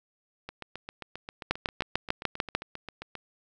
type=two click trains; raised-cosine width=0.3 ms; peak=-9 / -22 dBFS; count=8 / 21; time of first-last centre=1.51-2.55 / 0.49-3.153 s; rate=6.73 / 7.51 Hz; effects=none